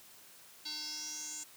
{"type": "tone with band-pass filter sweep", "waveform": "square", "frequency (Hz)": 303.6, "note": "D#4", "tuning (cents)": -42, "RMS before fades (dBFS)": -42, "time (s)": [0.65, 1.44], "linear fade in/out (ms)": 10, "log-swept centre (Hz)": [4400, 7300], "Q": 6.4, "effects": ["white hiss -57 dBFS RMS until 1.56 s", "high-pass 100 Hz 12 dB/octave"]}